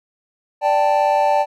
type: chord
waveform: triangle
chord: D suspended fourth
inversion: none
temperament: just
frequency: 587.3 / 783.1 / 881 Hz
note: D5 / G5 / A5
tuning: 0 / -2 / +2 cents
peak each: -16 dBFS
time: 0.61-1.46 s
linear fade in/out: 50 ms
effects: none